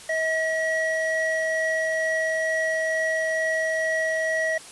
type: tone pair together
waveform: triangle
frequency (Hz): 640.4 / 1919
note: D#5 / A#6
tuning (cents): +50 / +50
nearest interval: octave + perfect fifth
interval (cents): 1900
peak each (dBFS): -23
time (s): 0.09-4.58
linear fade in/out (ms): 5
effects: white hiss -43 dBFS RMS until 4.71 s + resampled to 24000 Hz